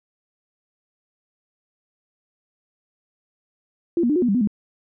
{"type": "tone with pitch steps", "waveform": "sine", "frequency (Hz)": [340.7, 238.7, 298.9, 360.5, 244.3, 197.9, 249.1, 207.6], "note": ["F4", "A#3", "D4", "F#4", "B3", "G3", "B3", "G#3"], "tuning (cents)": [-43, 41, 31, -45, -19, 17, 15, 0], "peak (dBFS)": -16, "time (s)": [3.97, 4.474], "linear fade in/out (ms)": 2, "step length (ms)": 63, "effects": []}